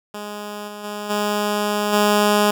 10% pulse tone with level steps, 207.7 Hz, G#3, in tune, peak -21 / -24 / -19 / -11 / -6 dBFS, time 0.14-2.51 s, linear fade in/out 5 ms, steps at 0.67 / 0.83 / 1.09 / 1.92 s, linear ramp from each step 20 ms, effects none

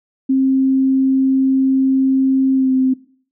sine tone with pitch glide, 265.7 to 260.7 Hz, C4 to C4, +27 to -6 cents, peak -11 dBFS, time 0.29-2.94 s, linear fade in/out 10 ms, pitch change -33 cents, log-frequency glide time 2.54-2.72 s, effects noise-tail reverb RT60 0.5 s tail -20 dB re dry

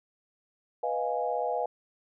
sine chord, F half-diminished seventh, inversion second, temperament equal, 493.9 / 622.3 / 698.5 / 830.6 Hz, Cb5 / Eb5 / F5 / Ab5, 0 / 0 / 0 / 0 cents, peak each -32 / -34 / -32 / -33 dBFS, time 0.83-1.66 s, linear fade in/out 5 ms, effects none

